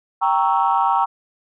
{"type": "chord", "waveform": "sine", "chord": "G diminished seventh", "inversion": "none", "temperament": "equal", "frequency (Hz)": [784, 932.3, 1108.7, 1318.5], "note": ["G5", "Bb5", "Db6", "Fb6"], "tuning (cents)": [0, 0, 0, 0], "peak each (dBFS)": [-19, -18, -21, -23], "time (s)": [0.21, 1.06], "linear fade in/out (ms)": 20, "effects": ["tanh soft clip ceiling -6 dBFS"]}